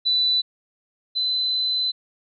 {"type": "tone pair in turn", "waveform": "sine", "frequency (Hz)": [3983, 4029], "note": ["B7", "B7"], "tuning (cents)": [14, 34], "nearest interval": "unison", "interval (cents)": 20, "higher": "second", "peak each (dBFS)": [-17, -20], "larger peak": "first", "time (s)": [[0.05, 0.42], [1.15, 1.92]], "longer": "second", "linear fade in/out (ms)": 20, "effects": []}